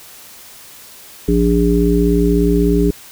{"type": "harmonic tone", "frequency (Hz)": 58.27, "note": "A#1", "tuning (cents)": 0, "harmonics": [1, 3, 5, 7], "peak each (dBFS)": [-16, -16, -16, -16], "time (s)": [1.28, 2.91], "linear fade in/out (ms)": 5, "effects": ["white hiss -39 dBFS RMS until 3.11 s"]}